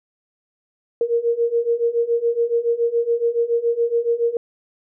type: beating tone pair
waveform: sine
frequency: 464.4 / 471.5 Hz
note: A#4 / A#4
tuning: -7 / +20 cents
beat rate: 7.1 Hz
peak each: -21 / -19 dBFS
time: 1.01-4.37 s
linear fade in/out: 2 ms
effects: none